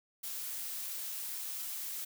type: noise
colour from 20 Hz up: blue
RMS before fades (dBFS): -40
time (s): 0.23-2.05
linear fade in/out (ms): 10
effects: none